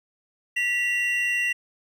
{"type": "tone pair together", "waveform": "triangle", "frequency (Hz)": [1954, 2757], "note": ["B6", "F7"], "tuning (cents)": [-19, -23], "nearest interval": "tritone", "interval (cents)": 596, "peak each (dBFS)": -23, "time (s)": [0.56, 1.53], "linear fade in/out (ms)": 10, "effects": []}